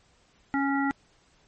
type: harmonic tone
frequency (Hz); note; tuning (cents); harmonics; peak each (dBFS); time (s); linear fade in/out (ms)
277.2; C#4; 0; 1 / 3 / 5 / 7; -25 / -30 / -32 / -33; 0.54-0.91; 0
effects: pink hiss -63 dBFS RMS until 1.47 s + MP3 32 kbps